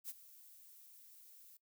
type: noise with ADSR envelope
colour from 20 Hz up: violet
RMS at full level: -43 dBFS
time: 0.04-1.57 s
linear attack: 53 ms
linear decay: 30 ms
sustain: -17 dB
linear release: 4 ms
effects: noise-tail reverb RT60 0.1 s tail -19 dB re dry